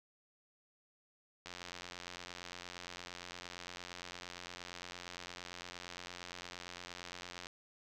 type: click train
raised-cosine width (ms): 0.2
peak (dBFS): -28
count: 534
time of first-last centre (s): 1.46-7.469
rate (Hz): 88.7
effects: none